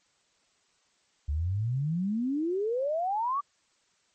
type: exponential sweep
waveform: sine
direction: up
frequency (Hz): 69.3 to 1174.7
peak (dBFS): -26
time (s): 1.28-3.41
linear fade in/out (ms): 10
effects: white hiss -69 dBFS RMS until 4.14 s + MP3 32 kbps